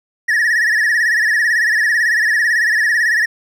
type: tone with vibrato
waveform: triangle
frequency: 1804 Hz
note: A6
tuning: 43 cents sharp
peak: -10 dBFS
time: 0.28-3.26 s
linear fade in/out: 10 ms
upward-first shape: sine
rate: 18 Hz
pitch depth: 110 cents each way
effects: none